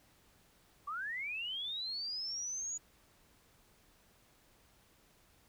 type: linear sweep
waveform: sine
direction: up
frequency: 1118 to 6860 Hz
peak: -37 dBFS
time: 0.87-2.78 s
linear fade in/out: 10 ms
effects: pink hiss -67 dBFS RMS until 5.48 s